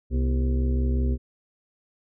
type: harmonic tone with a mistuned harmonic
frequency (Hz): 65.41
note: C2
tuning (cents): 0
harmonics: 1 / 2 / 4 / 5 / 6 / 7 / 8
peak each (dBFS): -21 / -32 / -30 / -42 / -36 / -47 / -45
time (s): 0.1-1.18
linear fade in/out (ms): 50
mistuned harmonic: 4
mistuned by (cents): -130
effects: none